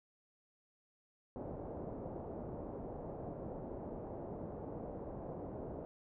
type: low-pass noise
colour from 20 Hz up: white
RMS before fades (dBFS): -45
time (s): 1.36-5.85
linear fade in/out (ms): 0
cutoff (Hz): 650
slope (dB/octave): 24
effects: none